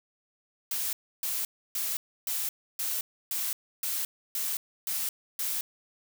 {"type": "noise bursts", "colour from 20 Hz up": "blue", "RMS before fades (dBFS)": -31, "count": 10, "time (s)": [0.71, 5.61], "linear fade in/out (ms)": 2, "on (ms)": 220, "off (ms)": 300, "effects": []}